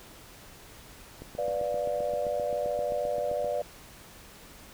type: click train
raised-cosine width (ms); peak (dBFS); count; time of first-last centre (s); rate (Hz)
2; -28; 18; 1.22-3.445; 7.64
type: chord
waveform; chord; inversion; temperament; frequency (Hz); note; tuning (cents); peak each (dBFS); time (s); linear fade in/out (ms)
sine; B diminished; none; equal with one note detuned; 493.9 / 587.3 / 703.3; B4 / D5 / F5; 0 / 0 / +12; -33 / -29 / -35; 1.38-3.62; 5
effects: pink hiss -50 dBFS RMS until 4.73 s